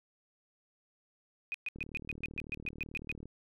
sine tone bursts, 2492 Hz, D#7, 2 cents sharp, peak -33 dBFS, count 12, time 1.52-3.116 s, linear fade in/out 0 ms, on 23 ms, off 120 ms
click train, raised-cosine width 3 ms, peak -34 dBFS, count 58, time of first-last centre 1.76-3.256 s, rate 38.1 Hz
effects none

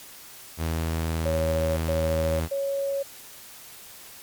sawtooth tone, 81.2 Hz, E2, 26 cents flat, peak -21 dBFS, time 0.57-2.49 s, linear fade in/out 50 ms
sine tone bursts, 554.4 Hz, C#5, in tune, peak -24 dBFS, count 3, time 1.25-3.03 s, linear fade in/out 10 ms, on 520 ms, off 110 ms
effects white hiss -45 dBFS RMS until 4.22 s + MP3 96 kbps

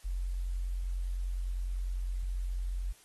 sine tone, 44.9 Hz, F1, 49 cents sharp, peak -31 dBFS, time 0.04-2.93 s, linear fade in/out 20 ms, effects white hiss -60 dBFS RMS until 3.04 s + AAC 32 kbps

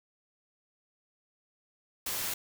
white noise, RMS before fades -34 dBFS, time 2.06-2.34 s, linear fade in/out 5 ms, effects none

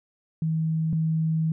sine tone pair in turn, 160 / 160 Hz, D#3 / D#3, +49 / +49 cents, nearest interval unison, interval 0 cents, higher neither, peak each -22 / -21 dBFS, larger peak second, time 0.42-0.93 / 0.93-1.52 s, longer second, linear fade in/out 2 ms, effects none

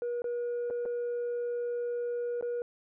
sine tone with dropouts, 480.3 Hz, B4, 48 cents flat, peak -28 dBFS, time 0.02-2.62 s, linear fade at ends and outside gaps 1 ms, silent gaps 0.22-0.242 / 0.701-0.707 / 0.854-0.859 / 2.411-2.425 s, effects tanh soft clip ceiling -29 dBFS

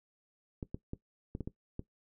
clicks, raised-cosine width 3 ms, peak -25 dBFS, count 7, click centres 0.628 / 0.745 / 0.934 / 1.351 / 1.407 / 1.475 / 1.794 s, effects noise-tail reverb RT60 0.1 s tail -17 dB re dry

